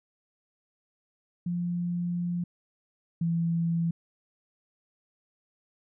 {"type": "tone pair in turn", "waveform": "sine", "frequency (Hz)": [174.61, 167.59], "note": ["F3", "E3"], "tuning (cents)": [0, 29], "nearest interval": "minor second", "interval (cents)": 71, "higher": "first", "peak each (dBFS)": [-27, -24], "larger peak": "second", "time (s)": [[1.46, 2.44], [3.21, 3.91]], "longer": "first", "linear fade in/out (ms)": 5, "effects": []}